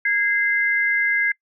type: tone pair together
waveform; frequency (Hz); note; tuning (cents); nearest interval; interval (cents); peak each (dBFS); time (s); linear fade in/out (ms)
sine; 1644 / 2073; G#6 / C7; -18 / -17; major third; 401; -20; 0.05-1.32; 5
effects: noise-tail reverb RT60 0.1 s tail -25 dB re dry